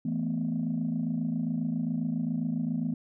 sine chord, E suspended fourth, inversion none, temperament just, 164.81 / 219.8 / 247.2 Hz, E3 / A3 / B3, 0 / -2 / +2 cents, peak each -31 / -31 / -30 dBFS, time 0.05-2.94 s, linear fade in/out 5 ms, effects tanh soft clip ceiling -21 dBFS

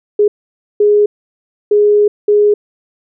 sine tone bursts at uneven times, 415.3 Hz, G#4, in tune, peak -6 dBFS, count 4, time 0.19-0.28 / 0.8-1.06 / 1.71-2.08 / 2.28-2.54 s, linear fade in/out 5 ms, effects none

